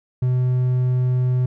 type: tone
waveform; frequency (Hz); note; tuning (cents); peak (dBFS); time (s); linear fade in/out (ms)
triangle; 126.3; B2; +39; -14; 0.22-1.46; 5
effects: none